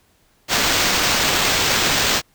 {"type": "noise with sample-and-hold", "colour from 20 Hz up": "white", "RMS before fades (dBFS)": -18, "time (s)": [0.48, 2.22], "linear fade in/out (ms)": 50, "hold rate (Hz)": 11025, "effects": ["pink hiss -59 dBFS RMS until 2.34 s"]}